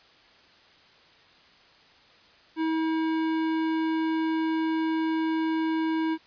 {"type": "tone with tanh clipping", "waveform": "sine", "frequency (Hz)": 320.7, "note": "E4", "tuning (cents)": -48, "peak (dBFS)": -26, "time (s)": [2.56, 6.18], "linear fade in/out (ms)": 50, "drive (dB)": 18, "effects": ["white hiss -56 dBFS RMS until 6.26 s", "resampled to 11025 Hz"]}